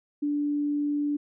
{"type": "tone", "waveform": "sine", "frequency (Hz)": 291.8, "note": "D4", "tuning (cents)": -11, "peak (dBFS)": -24, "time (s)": [0.22, 1.17], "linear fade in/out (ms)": 10, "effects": []}